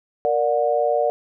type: chord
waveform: sine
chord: Bb augmented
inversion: none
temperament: equal with one note detuned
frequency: 466.2 / 587.3 / 726.9 Hz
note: Bb4 / D5 / F#5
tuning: 0 / 0 / -31 cents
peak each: -22 / -20 / -22 dBFS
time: 0.25-1.1 s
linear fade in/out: 0 ms
effects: none